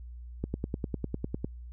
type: click train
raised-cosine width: 3 ms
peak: -18 dBFS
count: 11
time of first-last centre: 0.44-1.445 s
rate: 9.95 Hz
effects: added 60 Hz sine -41 dBFS peak until 1.72 s